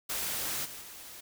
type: noise with level steps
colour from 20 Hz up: white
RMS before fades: -34 / -44 / -47 dBFS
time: 0.09-1.21 s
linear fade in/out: 10 ms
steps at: 0.64 / 0.8 s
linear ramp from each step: 20 ms
effects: none